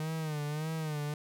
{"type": "tone with vibrato", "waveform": "45% pulse", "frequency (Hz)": 153.7, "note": "D#3", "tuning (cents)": -21, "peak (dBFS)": -33, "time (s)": [0, 1.14], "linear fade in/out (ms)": 2, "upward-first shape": "sine", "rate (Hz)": 1.7, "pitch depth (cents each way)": 80, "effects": []}